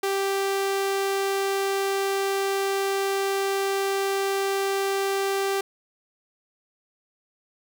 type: tone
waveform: sawtooth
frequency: 392 Hz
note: G4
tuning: in tune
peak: -19 dBFS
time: 0.03-5.61 s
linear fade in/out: 5 ms
effects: none